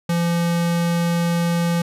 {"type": "tone", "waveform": "square", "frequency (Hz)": 170.7, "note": "F3", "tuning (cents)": -39, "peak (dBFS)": -18, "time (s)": [0.09, 1.82], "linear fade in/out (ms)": 5, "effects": ["resampled to 32000 Hz"]}